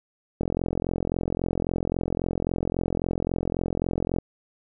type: click train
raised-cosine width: 2 ms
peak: -12 dBFS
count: 166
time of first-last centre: 0.41-4.186 s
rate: 43.7 Hz
effects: none